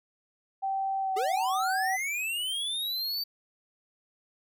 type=tone with pitch glide; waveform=sine; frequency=776 to 759.2 Hz; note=G5 to F#5; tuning=-18 to +44 cents; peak=-27 dBFS; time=0.62-1.97 s; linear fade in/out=20 ms; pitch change=-38 cents; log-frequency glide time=1.01-1.15 s
type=linear sweep; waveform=square; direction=up; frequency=380.2 to 4622 Hz; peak=-30 dBFS; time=1.16-3.24 s; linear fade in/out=10 ms
effects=none